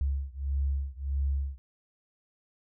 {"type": "beating tone pair", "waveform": "sine", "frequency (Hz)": [68.3, 69.9], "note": ["C#2", "C#2"], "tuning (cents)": [-25, 15], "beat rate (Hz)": 1.6, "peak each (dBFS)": [-30, -31], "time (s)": [0.01, 1.58], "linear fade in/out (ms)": 0, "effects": []}